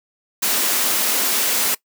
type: high-pass noise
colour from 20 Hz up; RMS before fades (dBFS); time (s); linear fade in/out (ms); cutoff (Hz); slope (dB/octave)
white; -19; 0.42-1.75; 10; 190; 96
effects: noise-tail reverb RT60 0.1 s tail -21 dB re dry